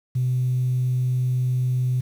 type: tone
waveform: sine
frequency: 126.6 Hz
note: B2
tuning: 43 cents sharp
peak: -18 dBFS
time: 0.15-2.01 s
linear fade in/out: 10 ms
effects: tanh soft clip ceiling -15 dBFS + 8-bit